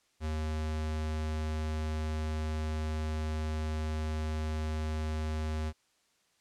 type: tone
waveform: square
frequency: 77.78 Hz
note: D#2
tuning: in tune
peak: -32 dBFS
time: 0.2-5.73 s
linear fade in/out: 50 ms
effects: white hiss -71 dBFS RMS until 6.4 s + low-pass 8000 Hz 12 dB/octave